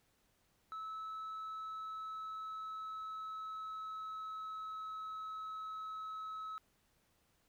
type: tone with pitch glide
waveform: sine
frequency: 1302 to 1290 Hz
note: E6 to E6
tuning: -22 to -38 cents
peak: -39 dBFS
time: 0.72-6.58 s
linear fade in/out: 0 ms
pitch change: -16 cents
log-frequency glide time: 1.22-4.95 s
effects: tanh soft clip ceiling -41 dBFS + pink hiss -75 dBFS RMS until 7.48 s